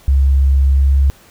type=tone with pitch glide; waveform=sine; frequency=68.1 to 68.69 Hz; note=C#2 to C#2; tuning=-30 to -15 cents; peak=-8 dBFS; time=0.08-1.1 s; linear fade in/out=0 ms; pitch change=+15 cents; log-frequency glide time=0.72-0.96 s; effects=pink hiss -46 dBFS RMS until 1.3 s